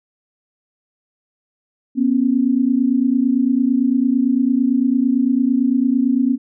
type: tone pair together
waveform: sine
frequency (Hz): 243.3 / 272.2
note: B3 / C#4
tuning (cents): -26 / -31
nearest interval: major second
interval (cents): 195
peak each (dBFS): -16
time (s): 1.95-6.38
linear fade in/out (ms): 50
effects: none